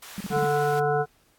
pink high-pass noise, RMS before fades -43 dBFS, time 0.02-0.8 s, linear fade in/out 5 ms, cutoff 1000 Hz, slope 12 dB/octave
sine tone bursts, 196 Hz, G3, in tune, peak -28 dBFS, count 5, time 0.18-0.448 s, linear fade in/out 0 ms, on 24 ms, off 37 ms
harmonic tone, 146.83 Hz, D3, in tune, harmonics 1 / 3 / 5 / 7 / 9 / 10, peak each -29 / -24 / -25 / -36 / -34 / -32 dBFS, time 0.3-1.06 s, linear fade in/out 50 ms
effects pink hiss -63 dBFS RMS until 1.38 s + AAC 64 kbps

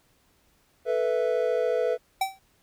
triangle chord, A suspended second, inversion none, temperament equal, 440 / 493.9 / 659.3 Hz, A4 / B4 / E5, 0 / 0 / 0 cents, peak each -26 / -23 / -27 dBFS, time 0.85-1.98 s, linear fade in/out 50 ms
square tone with exponential decay, 771 Hz, G5, 29 cents flat, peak -20 dBFS, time 2.21-2.39 s, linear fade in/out 5 ms, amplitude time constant 38 ms
effects pink hiss -65 dBFS RMS until 2.62 s

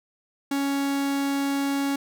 45% pulse tone, 278.3 Hz, C#4, 7 cents sharp, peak -23 dBFS, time 0.51-1.96 s, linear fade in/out 5 ms, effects none

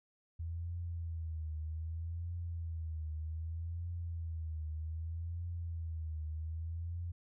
sine tone with vibrato, 81.9 Hz, E2, 11 cents flat, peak -37 dBFS, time 0.39-7.12 s, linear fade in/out 10 ms, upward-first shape triangle, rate 0.64 Hz, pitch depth 98 cents each way, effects none

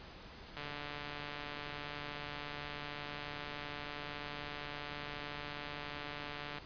click train, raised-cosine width 0.3 ms, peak -27 dBFS, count 879, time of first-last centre 0.57-6.584 s, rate 146 Hz, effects pink hiss -52 dBFS RMS until 6.65 s + resampled to 11025 Hz

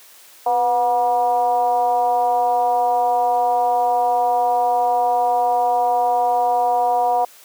sine tone with frequency modulation, 727 Hz, F#5, 31 cents flat, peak -14 dBFS, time 0.46-7.25 s, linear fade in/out 5 ms, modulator 233 Hz, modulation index 0.83, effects white hiss -46 dBFS RMS until 7.44 s + high-pass 400 Hz 12 dB/octave

